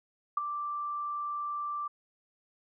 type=tone with ADSR envelope; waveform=sine; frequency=1174.7 Hz; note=D6; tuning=in tune; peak=-22 dBFS; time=0.37-1.88 s; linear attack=5 ms; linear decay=14 ms; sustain=-10 dB; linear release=9 ms; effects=none